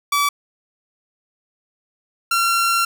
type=tone pair in turn; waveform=sawtooth; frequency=1150 / 1367.6 Hz; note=D6 / F6; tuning=-37 / -37 cents; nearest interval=minor third; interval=300 cents; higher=second; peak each=-12 dBFS; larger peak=neither; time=0.12-0.29 / 2.31-2.85 s; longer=second; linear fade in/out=5 ms; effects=none